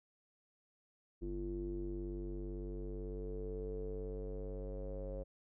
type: tone with low-pass filter sweep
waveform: square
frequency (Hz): 49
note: G1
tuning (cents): 0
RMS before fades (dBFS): -42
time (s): 1.21-5.24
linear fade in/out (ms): 20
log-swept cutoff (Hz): 330 to 530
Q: 8.9
effects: none